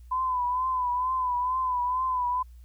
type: tone with vibrato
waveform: sine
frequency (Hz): 1007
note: B5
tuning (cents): +33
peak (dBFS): -24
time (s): 0.11-2.43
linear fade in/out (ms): 10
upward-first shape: triangle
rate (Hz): 2.2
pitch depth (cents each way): 62
effects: added 60 Hz sine -45 dBFS peak until 2.64 s + white hiss -69 dBFS RMS until 2.64 s